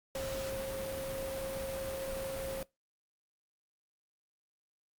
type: tone in noise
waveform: sine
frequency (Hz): 537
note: C5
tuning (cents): +45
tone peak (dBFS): -36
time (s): 0.15-2.63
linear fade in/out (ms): 2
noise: pink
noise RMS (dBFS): -42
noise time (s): 0.15-2.63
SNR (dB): +3
effects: noise-tail reverb RT60 0.2 s tail -22 dB re dry + Opus 48 kbps